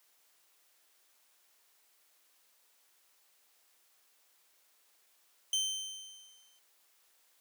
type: tone with exponential decay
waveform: 25% pulse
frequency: 3100 Hz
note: G7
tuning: 20 cents flat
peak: -24 dBFS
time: 5.53-6.59 s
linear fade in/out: 2 ms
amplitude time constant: 230 ms
effects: white hiss -69 dBFS RMS until 7.4 s + high-pass 400 Hz 12 dB/octave